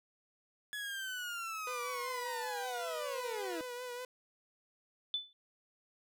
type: linear sweep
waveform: 30% pulse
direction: down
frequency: 1700 to 311.1 Hz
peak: -36 dBFS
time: 0.73-3.61 s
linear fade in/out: 0 ms
type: tone with vibrato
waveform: sawtooth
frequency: 493.9 Hz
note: B4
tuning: in tune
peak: -37 dBFS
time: 1.67-4.05 s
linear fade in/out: 2 ms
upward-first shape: triangle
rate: 5.2 Hz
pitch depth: 43 cents each way
type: tone with exponential decay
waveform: sine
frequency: 3500 Hz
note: A7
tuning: 10 cents flat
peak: -29 dBFS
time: 5.14-5.33 s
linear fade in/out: 1 ms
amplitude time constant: 41 ms
effects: none